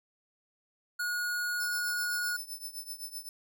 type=tone; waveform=square; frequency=1447 Hz; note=F#6; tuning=39 cents flat; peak=-31 dBFS; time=0.99-2.37 s; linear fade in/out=10 ms
type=tone with tremolo; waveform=10% pulse; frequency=5280 Hz; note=E8; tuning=2 cents sharp; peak=-30 dBFS; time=1.6-3.29 s; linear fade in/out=2 ms; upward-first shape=triangle; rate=7.8 Hz; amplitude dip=90%
effects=none